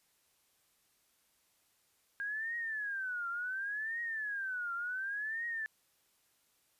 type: tone with vibrato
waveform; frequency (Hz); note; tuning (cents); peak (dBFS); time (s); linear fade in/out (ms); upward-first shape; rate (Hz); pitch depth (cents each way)
sine; 1612; G6; +48; -35; 2.2-5.66; 0; triangle; 0.69; 280
effects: white hiss -73 dBFS RMS until 6.79 s + resampled to 32000 Hz